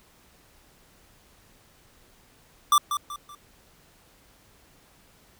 square tone with echo, 1174.7 Hz, D6, in tune, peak -16 dBFS, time 2.72-2.78 s, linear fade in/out 2 ms, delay 190 ms, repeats 3, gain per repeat -9 dB, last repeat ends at 3.35 s, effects pink hiss -58 dBFS RMS until 5.39 s

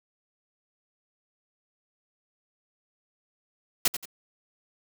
white noise with echo, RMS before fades -21 dBFS, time 3.85-3.88 s, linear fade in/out 5 ms, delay 88 ms, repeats 2, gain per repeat -10 dB, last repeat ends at 4.056 s, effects none

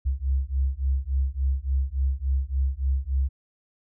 sine beating tone pair, 65.41 / 68.91 Hz, C2 / C#2, 0 / -10 cents, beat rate 3.5 Hz, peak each -25 dBFS, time 0.05-3.29 s, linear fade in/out 20 ms, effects none

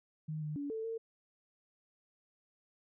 sine tone with pitch steps, 155.2 / 151.4 / 285.8 / 443.3 / 453 Hz, D#3 / D#3 / D4 / A4 / A#4, -4 / -47 / -47 / +13 / -50 cents, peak -36 dBFS, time 0.28-0.98 s, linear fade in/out 10 ms, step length 140 ms, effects none

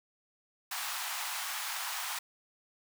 pink high-pass noise, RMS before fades -37 dBFS, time 0.71-2.19 s, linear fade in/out 5 ms, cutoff 770 Hz, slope 48 dB/octave, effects none

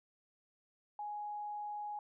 sine tone, 833 Hz, G#5, 5 cents sharp, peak -39 dBFS, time 0.99-1.99 s, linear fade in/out 2 ms, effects none

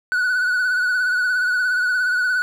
triangle tone with vibrato, 1480 Hz, F#6, in tune, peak -15 dBFS, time 0.12-2.42 s, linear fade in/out 0 ms, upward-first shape triangle, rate 17 Hz, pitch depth 54 cents each way, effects none

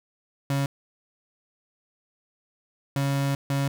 35% pulse tone bursts at uneven times, 138.9 Hz, C#3, 4 cents sharp, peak -21 dBFS, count 3, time 0.5-0.66 / 2.96-3.35 / 3.5-3.68 s, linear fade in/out 2 ms, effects none

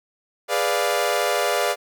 sawtooth chord, G# diminished seventh, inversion none, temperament equal, 415.3 / 493.9 / 587.3 / 698.5 Hz, G#4 / B4 / D5 / F5, 0 / 0 / 0 / 0 cents, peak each -23 / -22 / -20 / -21 dBFS, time 0.48-1.76 s, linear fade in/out 50 ms, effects none

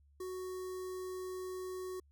square tone with notch filter, 370 Hz, F#4, in tune, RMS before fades -42 dBFS, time 0.2-2 s, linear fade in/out 5 ms, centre 2600 Hz, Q 0.62, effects added 71 Hz sine -63 dBFS peak until 2.11 s

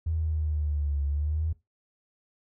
triangle linear two-way sweep, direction down then up, 81.5 to 70.3 to 81.5 Hz, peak -21 dBFS, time 0.06-1.53 s, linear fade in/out 10 ms, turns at 1.05 s, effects noise-tail reverb RT60 0.2 s tail -22 dB re dry + tanh soft clip ceiling -23 dBFS

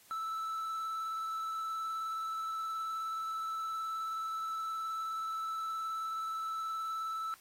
triangle tone with vibrato, 1317 Hz, E6, 2 cents flat, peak -33 dBFS, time 0.11-7.34 s, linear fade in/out 0 ms, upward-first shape triangle, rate 19 Hz, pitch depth 18 cents each way, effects white hiss -61 dBFS RMS until 7.4 s + AAC 48 kbps

